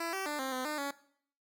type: tone with pitch steps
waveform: 10% pulse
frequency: 334.2 / 384.7 / 296.6 / 264.4 / 256.3 / 301.9 / 281.4 Hz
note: E4 / G4 / D4 / C4 / C4 / D4 / C#4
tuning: +24 / -33 / +17 / +18 / -36 / +48 / +26 cents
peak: -26 dBFS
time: 0-0.91 s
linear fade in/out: 5 ms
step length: 130 ms
effects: noise-tail reverb RT60 0.6 s tail -18 dB re dry